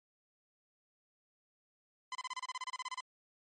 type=tone bursts; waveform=sawtooth; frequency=1019 Hz; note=C6; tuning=46 cents flat; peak=-34 dBFS; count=15; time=2.12-3.005 s; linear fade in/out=2 ms; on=31 ms; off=30 ms; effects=MP3 32 kbps